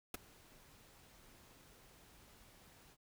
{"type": "noise with ADSR envelope", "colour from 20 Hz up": "pink", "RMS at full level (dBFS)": -39, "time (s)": [0.14, 2.97], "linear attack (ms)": 4, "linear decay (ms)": 14, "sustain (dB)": -24, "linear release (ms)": 49, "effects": []}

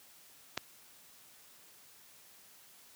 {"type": "clicks", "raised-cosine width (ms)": 0.2, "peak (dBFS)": [-27, -15], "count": 2, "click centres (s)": [0.573, 0.576], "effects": ["white hiss -59 dBFS RMS until 2.95 s", "high-pass 80 Hz 12 dB/octave"]}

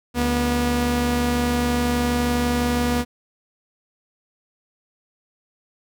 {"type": "tone pair together", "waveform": "sawtooth", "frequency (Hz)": [72, 242.2], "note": ["D2", "B3"], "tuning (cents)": [-34, -34], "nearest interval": "octave + major sixth", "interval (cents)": 2100, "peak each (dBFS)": [-21, -16], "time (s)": [0.14, 3.05], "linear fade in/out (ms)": 50, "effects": []}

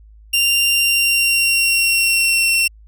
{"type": "tone with pitch glide", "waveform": "sawtooth", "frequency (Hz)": [2780, 2717], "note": ["F7", "F7"], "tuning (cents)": [-9, -48], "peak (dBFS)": -10, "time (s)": [0.33, 2.68], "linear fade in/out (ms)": 10, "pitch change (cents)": -39, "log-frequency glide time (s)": [0.69, 2.48], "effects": ["added 53 Hz sine -41 dBFS peak until 2.87 s"]}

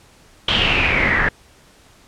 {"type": "noise with low-pass filter sweep", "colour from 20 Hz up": "pink", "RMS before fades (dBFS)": -17, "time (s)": [0.48, 1.29], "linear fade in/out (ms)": 5, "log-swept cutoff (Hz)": [3300, 1700], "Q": 7.8, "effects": ["pink hiss -50 dBFS RMS until 2.07 s", "low-pass 10000 Hz 12 dB/octave"]}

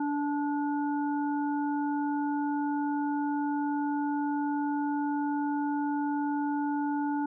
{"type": "harmonic tone", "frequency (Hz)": 290.2, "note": "D4", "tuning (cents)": -21, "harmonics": [1, 3, 5], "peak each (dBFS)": [-28, -33, -42], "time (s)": [0, 7.26], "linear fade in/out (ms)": 5, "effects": []}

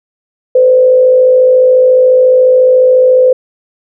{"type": "tone with frequency modulation", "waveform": "sine", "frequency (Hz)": 510, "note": "C5", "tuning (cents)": -44, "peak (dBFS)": -3, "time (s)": [0.55, 3.33], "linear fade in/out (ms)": 5, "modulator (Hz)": 54.2, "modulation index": 0.4, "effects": []}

